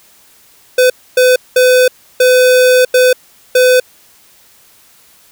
square tone bursts at uneven times, 505 Hz, B4, 39 cents sharp, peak -6 dBFS, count 6, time 0.78-0.9 / 1.17-1.36 / 1.56-1.88 / 2.2-2.85 / 2.94-3.13 / 3.55-3.8 s, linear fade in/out 5 ms, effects white hiss -46 dBFS RMS until 5.31 s

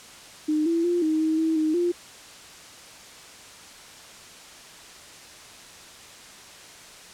sine tone with pitch steps, 306.1 / 334 / 349.3 / 313.4 / 316.3 / 321.4 / 311.7 / 349.5 Hz, D#4 / E4 / F4 / D#4 / D#4 / E4 / D#4 / F4, -28 / +23 / 0 / +13 / +29 / -44 / +3 / +1 cents, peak -20 dBFS, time 0.48-1.92 s, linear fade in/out 10 ms, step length 180 ms, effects white hiss -45 dBFS RMS until 7.13 s + low-pass 8000 Hz 12 dB/octave

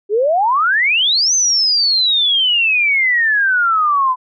sine exponential two-way sweep, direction up then down, 392 to 6272 to 998 Hz, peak -11 dBFS, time 0.09-4.16 s, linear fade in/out 50 ms, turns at 1.34 s, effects none

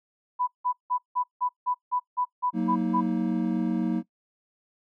sine tone bursts, 992 Hz, B5, 7 cents sharp, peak -23 dBFS, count 11, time 0.39-3.014 s, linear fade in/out 20 ms, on 84 ms, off 170 ms
triangle chord, D# minor, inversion first, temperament equal with one note detuned, 185 / 233.1 / 316.9 Hz, F#3 / A#3 / D#4, 0 / 0 / +32 cents, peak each -26 / -25 / -27 dBFS, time 2.53-4.03 s, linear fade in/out 50 ms
effects noise-tail reverb RT60 0.1 s tail -20 dB re dry

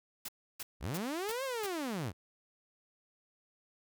white noise bursts, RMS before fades -41 dBFS, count 5, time 0.25-1.665 s, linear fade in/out 5 ms, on 35 ms, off 310 ms
sawtooth linear two-way sweep, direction up then down, 43.65 to 551 to 73 Hz, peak -31 dBFS, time 0.8-2.13 s, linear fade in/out 50 ms, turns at 1.44 s
effects none

